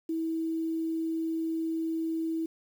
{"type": "tone with quantisation", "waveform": "sine", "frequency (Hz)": 324.4, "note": "E4", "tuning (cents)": -28, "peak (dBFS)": -28, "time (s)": [0.09, 2.46], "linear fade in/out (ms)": 5, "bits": 9, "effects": []}